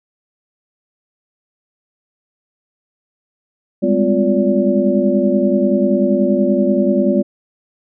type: tone cluster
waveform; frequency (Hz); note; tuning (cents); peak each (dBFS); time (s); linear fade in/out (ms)
sine; 198.9 / 209.3 / 255.2 / 350.1 / 575; G3 / G#3 / C4 / F4 / D5; +25 / +14 / -43 / +4 / -37; -18; 3.82-7.23; 20
effects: none